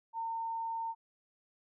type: tone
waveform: sine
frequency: 910 Hz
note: A#5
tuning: 42 cents flat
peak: -34 dBFS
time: 0.13-0.95 s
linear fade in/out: 50 ms
effects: none